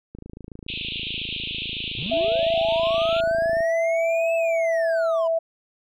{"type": "click train", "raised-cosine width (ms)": 3, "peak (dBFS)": -25, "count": 95, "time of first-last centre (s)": [0.15, 3.606], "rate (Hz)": 27.2}
{"type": "band-pass noise", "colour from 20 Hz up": "pink", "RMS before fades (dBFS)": -31, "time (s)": [0.68, 3.21], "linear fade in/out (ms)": 10, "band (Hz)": [2500, 3800], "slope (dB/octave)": 96}
{"type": "linear two-way sweep", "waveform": "triangle", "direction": "up then down", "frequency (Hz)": [96, 2637, 960], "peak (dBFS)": -28, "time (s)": [1.97, 5.28], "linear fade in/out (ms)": 10, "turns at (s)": 4.35}
{"type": "tone with pitch glide", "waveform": "sine", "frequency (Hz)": [662, 657], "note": ["E5", "E5"], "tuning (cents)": [7, -6], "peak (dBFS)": -19, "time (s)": [2.11, 5.39], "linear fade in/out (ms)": 10, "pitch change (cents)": -13, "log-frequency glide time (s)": [4.43, 5.16]}
{"effects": []}